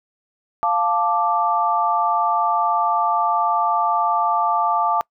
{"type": "chord", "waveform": "sine", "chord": "D minor", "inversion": "first", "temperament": "equal", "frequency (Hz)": [698.5, 880, 1174.7], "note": ["F5", "A5", "D6"], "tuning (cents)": [0, 0, 0], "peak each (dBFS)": [-22, -20, -20], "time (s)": [0.63, 5.01], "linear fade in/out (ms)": 0, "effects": ["noise-tail reverb RT60 0.1 s tail -25 dB re dry"]}